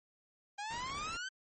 sawtooth exponential sweep, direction up, 799 to 1568 Hz, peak -35 dBFS, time 0.58-1.29 s, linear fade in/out 10 ms
pink noise, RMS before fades -48 dBFS, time 0.7-1.17 s, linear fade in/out 5 ms
effects MP3 32 kbps

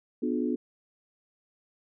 sine chord, B diminished seventh, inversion none, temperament just, 246.9 / 296.3 / 355.6 / 426.7 Hz, B3 / D4 / F4 / Ab4, 0 / +15 / +31 / +47 cents, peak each -29 / -31 / -33 / -35 dBFS, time 0.22-0.56 s, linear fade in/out 10 ms, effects none

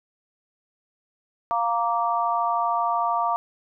sine chord, Bb major, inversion second, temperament just, 699.2 / 932.3 / 1165.4 Hz, F5 / Bb5 / D6, +2 / 0 / -14 cents, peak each -25 dBFS, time 1.51-3.36 s, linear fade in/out 0 ms, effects none

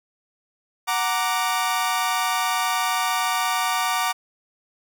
sawtooth chord, Gb augmented, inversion none, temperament equal, 740 / 932.3 / 1174.7 Hz, Gb5 / Bb5 / D6, 0 / 0 / 0 cents, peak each -22 / -22 / -21 dBFS, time 0.87-4.13 s, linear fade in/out 20 ms, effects none

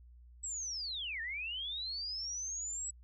sine linear two-way sweep, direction down then up, 7870 to 1760 to 7870 Hz, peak -37 dBFS, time 0.43-2.91 s, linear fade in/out 10 ms, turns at 1.21 s, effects added 60 Hz sine -54 dBFS peak until 3.03 s

